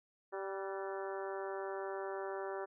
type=harmonic tone with a mistuned harmonic; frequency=194.4 Hz; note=G3; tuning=14 cents flat; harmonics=2 / 3 / 4 / 5 / 6 / 7 / 8 / 9; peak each=-41 / -45 / -47 / -49 / -51 / -52 / -53 / -54 dBFS; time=0.32-2.66 s; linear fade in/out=20 ms; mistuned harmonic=8; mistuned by=-58 cents; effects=none